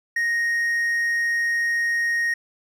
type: tone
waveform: triangle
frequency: 1867 Hz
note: A#6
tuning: 2 cents sharp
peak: -18 dBFS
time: 0.16-2.34 s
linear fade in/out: 5 ms
effects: none